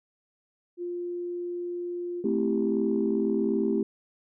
sine tone, 350.9 Hz, F4, 8 cents sharp, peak -30 dBFS, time 0.77-2.25 s, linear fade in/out 50 ms
sine chord, A minor seventh, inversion none, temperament equal, 220 / 261.6 / 329.6 / 392 Hz, A3 / C4 / E4 / G4, 0 / 0 / 0 / 0 cents, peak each -27 / -30 / -29 / -27 dBFS, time 2.24-3.83 s, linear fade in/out 5 ms
effects tanh soft clip ceiling -14 dBFS

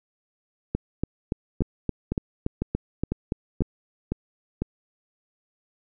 two click trains, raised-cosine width 3 ms, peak -12 / -11 dBFS, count 7 / 11, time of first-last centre 1.62-4.62 / 0.75-3.607 s, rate 2 / 3.5 Hz, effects none

